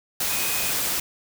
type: tone in noise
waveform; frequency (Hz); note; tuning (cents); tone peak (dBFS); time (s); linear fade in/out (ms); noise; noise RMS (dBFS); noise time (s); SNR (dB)
sine; 2500; D#7; +8; -32; 0.3-0.71; 5; white; -25; 0.2-1; -10
effects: none